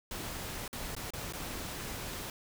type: noise with dropouts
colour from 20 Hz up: pink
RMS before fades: -40 dBFS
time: 0.11-2.3 s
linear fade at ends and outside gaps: 2 ms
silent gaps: 0.679-0.729 / 0.951-0.965 / 1.105-1.135 / 1.325-1.334 s
effects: none